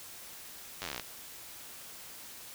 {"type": "slowing click train", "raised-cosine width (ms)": 0.2, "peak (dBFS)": -19, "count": 14, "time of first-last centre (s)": [0.82, 0.997], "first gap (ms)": 10, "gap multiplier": 1.05, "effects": ["white hiss -48 dBFS RMS until 2.54 s"]}